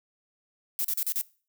violet noise bursts, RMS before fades -28 dBFS, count 5, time 0.79-1.213 s, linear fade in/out 0 ms, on 55 ms, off 37 ms, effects noise-tail reverb RT60 0.4 s tail -22 dB re dry

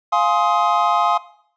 triangle chord, F minor seventh, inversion none, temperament just, 698.5 / 838.1 / 1047.7 / 1257.2 Hz, F5 / Ab5 / C6 / Eb6, 0 / +16 / +2 / +18 cents, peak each -18 dBFS, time 0.12-1.18 s, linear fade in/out 10 ms, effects noise-tail reverb RT60 0.6 s tail -17 dB re dry + resampled to 16000 Hz

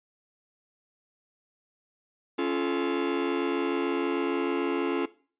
45% pulse chord, Db augmented, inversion none, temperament just, 277.2 / 346.5 / 433.1 Hz, Db4 / F4 / A4, 0 / -14 / -27 cents, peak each -30 / -29 / -32 dBFS, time 2.38-5.06 s, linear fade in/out 10 ms, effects noise-tail reverb RT60 0.4 s tail -18 dB re dry + resampled to 8000 Hz

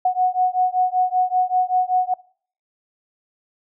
sine beating tone pair, 733 / 738.2 Hz, F#5 / F#5, -16 / -4 cents, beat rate 5.2 Hz, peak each -19 / -19 dBFS, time 0.05-2.14 s, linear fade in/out 5 ms, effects noise-tail reverb RT60 0.5 s tail -22 dB re dry

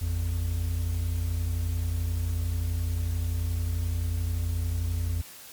triangle tone pair together, 53.7 / 85.1 Hz, A1 / F2, -41 / -44 cents, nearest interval minor sixth, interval 797 cents, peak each -30 / -24 dBFS, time 0.01-5.22 s, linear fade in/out 10 ms, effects white hiss -46 dBFS RMS until 5.52 s + MP3 96 kbps

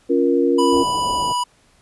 sine chord, Bb minor, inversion first, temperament equal with one note detuned, 277.2 / 349.2 / 469.4 Hz, Db4 / F4 / Bb4, 0 / 0 / +12 cents, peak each -18 dBFS, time 0.09-0.84 s, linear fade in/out 20 ms
square tone with pitch glide, 987.8 to 982.1 Hz, B5 to B5, 0 to -10 cents, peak -19 dBFS, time 0.58-1.44 s, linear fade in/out 10 ms, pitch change -10 cents, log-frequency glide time 0.98-1.27 s
white low-pass noise, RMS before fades -31 dBFS, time 0.72-1.33 s, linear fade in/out 10 ms, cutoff 800 Hz, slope 48 dB/octave
effects pink hiss -56 dBFS RMS until 1.81 s + resampled to 24000 Hz

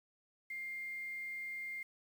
sine tone with quantisation, 2110 Hz, C7, 14 cents sharp, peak -40 dBFS, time 0.5-1.83 s, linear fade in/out 5 ms, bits 10, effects none

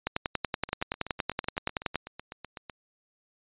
two click trains, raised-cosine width 0.3 ms, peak -11 / -23 dBFS, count 21 / 17, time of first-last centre 0.07-1.957 / 0.69-2.698 s, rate 10.6 / 7.97 Hz, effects resampled to 8000 Hz

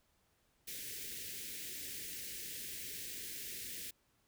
white band-stop noise, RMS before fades -45 dBFS, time 0.67-3.91 s, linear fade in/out 10 ms, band 500 to 1700 Hz, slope 48 dB/octave, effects pink hiss -75 dBFS RMS until 4.27 s

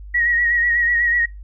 sine tone with vibrato, 1900 Hz, A#6, 33 cents sharp, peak -15 dBFS, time 0.14-1.26 s, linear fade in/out 10 ms, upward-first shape sine, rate 8.1 Hz, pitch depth 40 cents each way, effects noise-tail reverb RT60 0.2 s tail -21 dB re dry + added 50 Hz sine -33 dBFS peak until 1.43 s

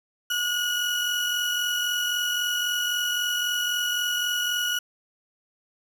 35% pulse tone pair together, 1444.1 / 2932 Hz, F#6 / F#7, -42 / -16 cents, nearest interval octave, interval 1226 cents, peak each -25 dBFS, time 0.3-4.79 s, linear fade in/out 5 ms, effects none

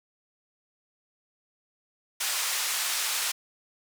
white band-pass noise, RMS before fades -29 dBFS, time 2.2-3.32 s, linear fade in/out 10 ms, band 950 to 9400 Hz, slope 12 dB/octave, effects none

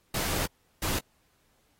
pink noise bursts at uneven times, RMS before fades -30 dBFS, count 2, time 0.14-0.46 / 0.82-0.99 s, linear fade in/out 5 ms, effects pink hiss -69 dBFS RMS until 1.79 s + AAC 48 kbps

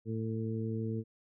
harmonic tone, 111.6 Hz, A2, 25 cents sharp, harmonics 1 / 2 / 3 / 4, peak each -35 / -37 / -42 / -41 dBFS, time 0.05-1.04 s, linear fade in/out 50 ms, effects none

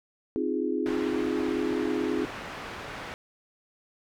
sine chord, F minor seventh, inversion second, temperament equal, 261.6 / 311.1 / 349.2 / 415.3 Hz, C4 / Eb4 / F4 / Ab4, 0 / 0 / 0 / 0 cents, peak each -31 dBFS, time 0.36-2.25 s, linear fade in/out 0 ms
white low-pass noise, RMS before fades -39 dBFS, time 0.86-3.14 s, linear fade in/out 0 ms, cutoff 1800 Hz, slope 12 dB/octave
effects none

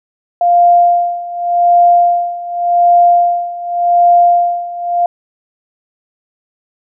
sine tone with tremolo, 698.5 Hz, F5, in tune, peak -4 dBFS, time 0.41-5.06 s, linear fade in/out 2 ms, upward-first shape sine, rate 0.87 Hz, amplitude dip 85%, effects none

